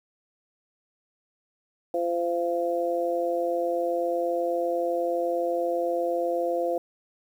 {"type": "harmonic tone", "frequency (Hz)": 171.9, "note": "F3", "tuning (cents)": -27, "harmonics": [2, 3, 4], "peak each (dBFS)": [-30, -26, -29], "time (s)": [1.94, 6.78], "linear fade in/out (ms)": 2, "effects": ["9-bit"]}